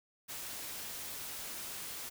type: noise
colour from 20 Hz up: white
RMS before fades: -43 dBFS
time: 0.28-2.1 s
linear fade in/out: 20 ms
effects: none